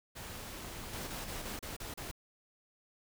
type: noise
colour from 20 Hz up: pink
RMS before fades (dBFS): -45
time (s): 0.15-1.57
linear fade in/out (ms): 20
type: noise bursts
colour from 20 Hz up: pink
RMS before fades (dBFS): -43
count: 7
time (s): 0.93-2.114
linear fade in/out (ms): 5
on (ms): 140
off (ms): 34
effects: none